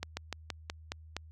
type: slowing click train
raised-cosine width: 0.2 ms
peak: -18 dBFS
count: 7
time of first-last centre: 0.03-1.166 s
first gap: 140 ms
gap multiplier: 1.12
effects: added 79 Hz sine -48 dBFS peak until 1.31 s + high-pass 60 Hz 12 dB/octave